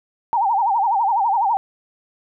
sine tone with vibrato, 858 Hz, A5, 44 cents flat, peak -15 dBFS, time 0.33-1.57 s, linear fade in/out 0 ms, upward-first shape sine, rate 12 Hz, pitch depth 190 cents each way, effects none

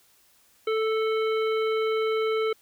harmonic tone, 440 Hz, A4, in tune, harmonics 1 / 3 / 5 / 7 / 9, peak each -23 / -32 / -36 / -40 / -45 dBFS, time 0.67-2.53 s, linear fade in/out 5 ms, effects white hiss -61 dBFS RMS until 2.61 s

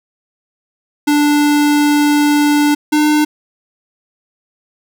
square tone pair in turn, 293.7 / 301.1 Hz, D4 / D4, 0 / +43 cents, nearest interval unison, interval 43 cents, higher second, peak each -10 dBFS, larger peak neither, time 1.07-2.75 / 2.92-3.25 s, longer first, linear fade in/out 10 ms, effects none

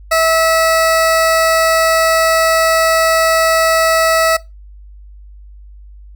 20% pulse tone, 650 Hz, E5, 24 cents flat, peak -5 dBFS, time 0.11-4.37 s, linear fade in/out 10 ms, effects noise-tail reverb RT60 0.2 s tail -19 dB re dry + added 50 Hz sine -34 dBFS peak until 6.15 s

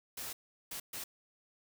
white noise bursts at uneven times, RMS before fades -42 dBFS, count 3, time 0.17-0.33 / 0.71-0.8 / 0.93-1.04 s, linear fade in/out 5 ms, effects none

